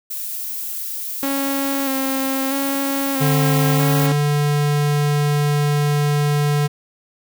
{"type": "noise", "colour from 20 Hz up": "violet", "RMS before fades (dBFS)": -27, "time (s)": [0.1, 4.07], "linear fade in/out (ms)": 10}
{"type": "tone with vibrato", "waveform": "sawtooth", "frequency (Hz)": 271.5, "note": "C#4", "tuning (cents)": -36, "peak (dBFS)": -16, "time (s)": [1.23, 4.12], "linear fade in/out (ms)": 0, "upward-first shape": "square", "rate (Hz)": 0.78, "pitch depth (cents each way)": 24}
{"type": "tone", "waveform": "square", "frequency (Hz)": 146.5, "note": "D3", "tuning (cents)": -4, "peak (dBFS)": -16, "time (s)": [3.2, 6.68], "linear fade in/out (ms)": 20}
{"effects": []}